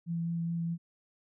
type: tone with vibrato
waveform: sine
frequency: 168.1 Hz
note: E3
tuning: 34 cents sharp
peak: -30 dBFS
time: 0.06-0.78 s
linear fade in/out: 50 ms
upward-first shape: sine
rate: 4.8 Hz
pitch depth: 9 cents each way
effects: none